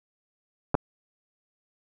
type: clicks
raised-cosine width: 1 ms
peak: -8 dBFS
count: 2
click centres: 0.744 / 0.751 s
effects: none